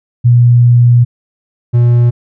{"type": "tone pair in turn", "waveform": ["sine", "triangle"], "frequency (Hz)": [120.8, 120.12], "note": ["B2", "B2"], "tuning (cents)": [-38, -48], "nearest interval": "unison", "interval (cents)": 10, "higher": "first", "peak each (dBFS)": -3, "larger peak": "neither", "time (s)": [[0.24, 1.05], [1.73, 2.11]], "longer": "first", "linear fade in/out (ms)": 20, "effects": []}